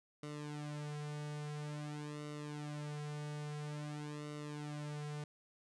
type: tone with flanger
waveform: sawtooth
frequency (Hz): 148.6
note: D3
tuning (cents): +21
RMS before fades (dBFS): -44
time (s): 0.23-5.24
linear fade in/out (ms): 2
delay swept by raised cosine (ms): 1.2 to 3.8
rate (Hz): 0.49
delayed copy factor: -0.85
effects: resampled to 22050 Hz + 13-bit